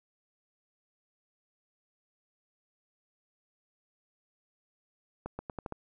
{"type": "accelerating click train", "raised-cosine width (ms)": 1, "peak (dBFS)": -23, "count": 6, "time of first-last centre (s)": [5.26, 5.723], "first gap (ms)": 130, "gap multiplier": 0.83, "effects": []}